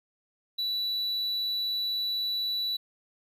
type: tone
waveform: triangle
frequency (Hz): 3948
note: B7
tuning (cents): -1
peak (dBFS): -26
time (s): 0.58-2.77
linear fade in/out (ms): 10
effects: 11-bit